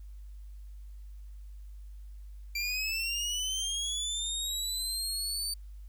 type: linear sweep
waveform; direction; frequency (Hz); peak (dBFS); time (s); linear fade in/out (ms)
25% pulse; up; 2349 to 4600; -27; 2.55-5.54; 5
effects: added 50 Hz sine -43 dBFS peak until 5.88 s + white hiss -71 dBFS RMS until 5.88 s